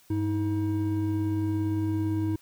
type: tone pair together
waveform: triangle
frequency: 100.16 / 318 Hz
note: G2 / D#4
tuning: +38 / +38 cents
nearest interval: octave + minor sixth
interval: 2000 cents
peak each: -26 / -25 dBFS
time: 0.1-2.36 s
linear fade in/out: 5 ms
effects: white hiss -59 dBFS RMS until 2.41 s